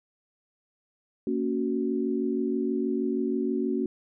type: chord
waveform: sine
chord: F# major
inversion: first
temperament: just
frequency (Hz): 231.2 / 277.5 / 370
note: A#3 / C#4 / F#4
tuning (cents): -14 / +2 / 0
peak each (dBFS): -29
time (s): 1.27-3.86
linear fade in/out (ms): 2
effects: none